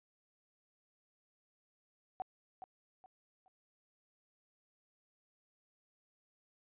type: tone with echo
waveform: sine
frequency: 753 Hz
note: F#5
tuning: 30 cents sharp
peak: -35 dBFS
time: 2.2-2.22 s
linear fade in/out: 0 ms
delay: 420 ms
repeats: 3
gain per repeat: -10 dB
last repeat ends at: 3.48 s
effects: resampled to 8000 Hz